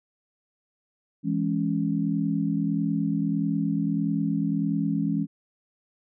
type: chord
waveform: sine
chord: C# minor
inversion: first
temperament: just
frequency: 166.31 / 207.9 / 277.2 Hz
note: E3 / G#3 / C#4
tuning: +16 / +2 / 0 cents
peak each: -27 dBFS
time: 1.23-5.27 s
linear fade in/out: 50 ms
effects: none